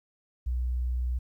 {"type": "tone", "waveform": "sine", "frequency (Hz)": 61.74, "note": "B1", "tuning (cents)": 0, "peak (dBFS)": -26, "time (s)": [0.46, 1.19], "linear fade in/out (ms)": 10, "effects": ["11-bit"]}